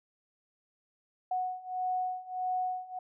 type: beating tone pair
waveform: sine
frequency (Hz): 736 / 737.6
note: F#5 / F#5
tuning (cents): -9 / -6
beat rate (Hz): 1.6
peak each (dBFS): -35 / -33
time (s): 1.31-2.99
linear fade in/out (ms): 5
effects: none